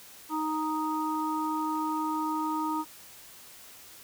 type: harmonic tone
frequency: 311.1 Hz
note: D#4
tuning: in tune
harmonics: 1 / 3 / 4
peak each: -31 / -31 / -35 dBFS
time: 0.29-2.85 s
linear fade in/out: 50 ms
effects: white hiss -50 dBFS RMS until 4.03 s